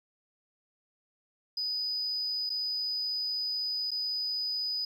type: tone with dropouts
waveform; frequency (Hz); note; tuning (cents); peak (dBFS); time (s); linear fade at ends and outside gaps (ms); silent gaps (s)
triangle; 4978; D#8; 0; -27; 1.57-4.85; 5; 2.494-2.501 / 3.907-3.915
effects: tanh soft clip ceiling -27 dBFS